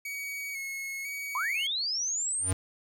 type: tone with vibrato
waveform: 45% pulse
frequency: 2217 Hz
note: C#7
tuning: in tune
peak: -34 dBFS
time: 0.05-1.67 s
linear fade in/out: 5 ms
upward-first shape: square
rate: 1 Hz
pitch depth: 30 cents each way
type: linear sweep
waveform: sine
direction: up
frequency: 952 to 9397 Hz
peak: -28 dBFS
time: 1.35-2.51 s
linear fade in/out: 2 ms
type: tone with exponential growth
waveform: square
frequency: 94 Hz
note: F#2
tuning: 28 cents sharp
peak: -24 dBFS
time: 2.38-2.53 s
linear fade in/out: 5 ms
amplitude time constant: 31 ms
effects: none